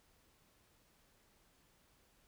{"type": "silence", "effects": ["pink hiss -71 dBFS RMS until 2.27 s"]}